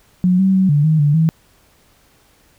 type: tone with pitch steps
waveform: sine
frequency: 181.7 / 191.2 / 189 / 146 / 156.9 / 146 / 161 Hz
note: F#3 / G3 / F#3 / D3 / D#3 / D3 / E3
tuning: -31 / -43 / +37 / -10 / +15 / -10 / -41 cents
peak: -10 dBFS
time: 0.24-1.29 s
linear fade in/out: 0 ms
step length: 150 ms
effects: pink hiss -54 dBFS RMS until 2.58 s